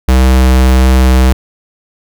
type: tone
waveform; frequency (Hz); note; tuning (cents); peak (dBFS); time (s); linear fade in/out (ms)
square; 64.4; C2; -27; -5; 0.08-1.33; 5
effects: none